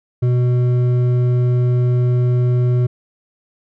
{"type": "tone with hard clipping", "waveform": "triangle", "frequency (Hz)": 123.6, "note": "B2", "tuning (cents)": 2, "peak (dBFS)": -14, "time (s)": [0.22, 2.87], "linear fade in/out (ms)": 10, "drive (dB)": 11, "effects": []}